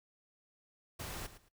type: noise with echo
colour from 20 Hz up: pink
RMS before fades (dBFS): -43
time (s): 0.99-1.27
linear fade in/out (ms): 10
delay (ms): 110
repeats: 2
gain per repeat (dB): -13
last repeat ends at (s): 1.49
effects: noise-tail reverb RT60 0.1 s tail -17 dB re dry